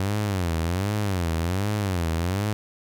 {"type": "tone with vibrato", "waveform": "sawtooth", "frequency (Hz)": 92.5, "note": "F#2", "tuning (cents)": 0, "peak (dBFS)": -19, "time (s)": [0, 2.53], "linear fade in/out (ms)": 0, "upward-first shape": "sine", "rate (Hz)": 1.3, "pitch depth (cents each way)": 230, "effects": []}